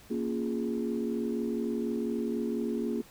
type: chord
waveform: sine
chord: Bb minor seventh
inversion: none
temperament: equal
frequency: 233.1 / 277.2 / 349.2 / 415.3 Hz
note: Bb3 / Db4 / F4 / Ab4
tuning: 0 / 0 / 0 / 0 cents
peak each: -31 / -36 / -35 / -35 dBFS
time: 0.1-3.02 s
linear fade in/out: 10 ms
effects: tanh soft clip ceiling -20 dBFS + pink hiss -55 dBFS RMS until 3.1 s